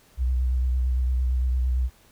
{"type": "tone with vibrato", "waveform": "sine", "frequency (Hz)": 63, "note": "B1", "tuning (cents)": 35, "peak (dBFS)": -20, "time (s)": [0.17, 1.9], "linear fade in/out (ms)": 50, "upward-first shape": "sine", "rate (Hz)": 8.8, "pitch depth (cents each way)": 35, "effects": ["pink hiss -57 dBFS RMS until 2.11 s"]}